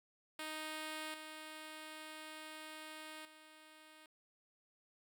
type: tone with level steps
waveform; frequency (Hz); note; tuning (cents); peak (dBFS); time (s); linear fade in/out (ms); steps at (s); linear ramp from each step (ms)
5% pulse; 311.1; D#4; 0; -31 / -37 / -47; 0.39-4.06; 2; 1.14 / 3.25; 2
effects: none